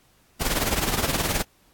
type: noise with tremolo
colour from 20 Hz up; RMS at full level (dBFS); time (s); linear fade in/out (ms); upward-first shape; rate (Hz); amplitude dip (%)
pink; -21; 0.4-1.43; 20; triangle; 19; 75
effects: pink hiss -60 dBFS RMS until 1.73 s + AAC 64 kbps